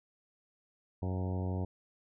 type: harmonic tone with a mistuned harmonic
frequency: 92.5 Hz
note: F#2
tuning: in tune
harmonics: 1 / 2 / 3 / 4 / 5 / 6 / 7 / 8 / 9 / 10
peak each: -33 / -39 / -43 / -45 / -47 / -49 / -50 / -51 / -52 / -53 dBFS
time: 1.02-1.65 s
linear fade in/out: 5 ms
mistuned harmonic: 8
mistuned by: -32 cents
effects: none